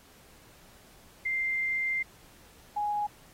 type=tone pair in turn; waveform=sine; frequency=2093 / 830.6 Hz; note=C7 / G#5; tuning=0 / 0 cents; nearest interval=octave + major third; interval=1600 cents; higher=first; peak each=-27 dBFS; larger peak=neither; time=1.25-2.03 / 2.76-3.07 s; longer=first; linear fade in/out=10 ms; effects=pink hiss -57 dBFS RMS until 3.33 s + AAC 48 kbps